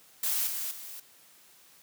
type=noise with level steps; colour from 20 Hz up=blue; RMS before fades=-29 / -34 / -43 dBFS; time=0.23-1 s; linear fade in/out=5 ms; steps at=0.47 / 0.71 s; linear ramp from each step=2 ms; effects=white hiss -58 dBFS RMS until 1.82 s + high-pass 100 Hz 12 dB/octave